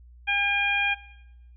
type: harmonic tone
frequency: 807 Hz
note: G#5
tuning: 50 cents flat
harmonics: 1 / 2 / 3 / 4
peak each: -31 / -28 / -23 / -32 dBFS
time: 0.27-0.95 s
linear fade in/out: 20 ms
effects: noise-tail reverb RT60 0.9 s tail -18 dB re dry + added 60 Hz sine -47 dBFS peak until 1.56 s